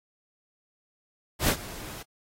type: noise with ADSR envelope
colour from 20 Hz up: pink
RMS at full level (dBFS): -22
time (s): 1.39-2.03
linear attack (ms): 95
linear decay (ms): 74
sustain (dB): -19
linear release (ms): 13
effects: AAC 48 kbps